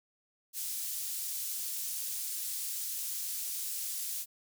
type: high-pass noise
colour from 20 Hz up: pink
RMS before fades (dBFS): -37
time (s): 0.53-4.26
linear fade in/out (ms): 50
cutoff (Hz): 7500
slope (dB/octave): 12
effects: none